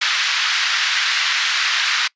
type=band-pass noise; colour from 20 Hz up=pink; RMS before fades=-19 dBFS; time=0.01-2.08 s; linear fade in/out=10 ms; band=1400 to 5200 Hz; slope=24 dB/octave; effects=noise-tail reverb RT60 0.1 s tail -24 dB re dry + resampled to 16000 Hz